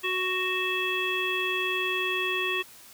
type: harmonic tone with a mistuned harmonic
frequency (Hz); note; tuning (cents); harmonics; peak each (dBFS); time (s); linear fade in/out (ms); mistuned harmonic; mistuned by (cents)
370; F#4; 0; 1 / 3 / 5 / 7 / 9; -32 / -34 / -33 / -29 / -33; 0.03-2.63; 20; 7; +27
effects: white hiss -50 dBFS RMS until 2.93 s